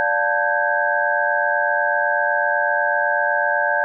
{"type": "tone cluster", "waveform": "sine", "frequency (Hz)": [584, 709, 885, 1549, 1637], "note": ["D5", "F5", "A5", "G6", "G#6"], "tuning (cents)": [-10, 26, 10, -21, -25], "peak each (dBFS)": [-23, -25, -23, -22, -22], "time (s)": [0, 3.84], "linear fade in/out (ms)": 0, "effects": []}